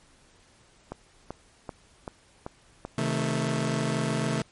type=click train; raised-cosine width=1 ms; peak=-20 dBFS; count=6; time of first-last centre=0.92-2.851 s; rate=2.59 Hz
type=chord; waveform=sawtooth; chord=A diminished; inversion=first; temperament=just; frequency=132 / 158.4 / 220 Hz; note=C3 / Eb3 / A3; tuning=+16 / +31 / 0 cents; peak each=-26 dBFS; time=2.98-4.42 s; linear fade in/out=2 ms
effects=pink hiss -59 dBFS RMS until 4.51 s + MP3 48 kbps